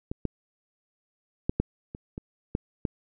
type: clicks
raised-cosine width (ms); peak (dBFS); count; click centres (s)
3; -18 / -14 / -11 / -10 / -24 / -22 / -13 / -14; 8; 0.115 / 0.253 / 1.495 / 1.6 / 1.949 / 2.179 / 2.551 / 2.852
effects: none